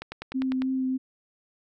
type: click train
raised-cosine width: 0.3 ms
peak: -19 dBFS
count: 7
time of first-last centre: 0.02-0.62 s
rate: 10 Hz
type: tone with vibrato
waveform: sine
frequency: 260.9 Hz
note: C4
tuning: 5 cents flat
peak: -24 dBFS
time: 0.34-0.98 s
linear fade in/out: 20 ms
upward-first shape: triangle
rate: 3.3 Hz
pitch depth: 16 cents each way
effects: none